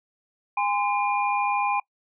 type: tone cluster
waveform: sine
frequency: 817 / 1030 / 2414 Hz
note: G#5 / C6 / D7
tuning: -29 / -28 / +47 cents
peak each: -24 / -26 / -29 dBFS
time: 0.57-1.8 s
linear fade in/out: 5 ms
effects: noise-tail reverb RT60 0.1 s tail -24 dB re dry